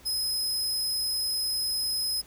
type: tone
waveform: sawtooth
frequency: 5090 Hz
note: D#8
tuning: 39 cents sharp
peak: -24 dBFS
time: 0.05-2.22 s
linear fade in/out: 20 ms
effects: added 60 Hz sine -54 dBFS peak until 2.26 s + pink hiss -54 dBFS RMS until 2.26 s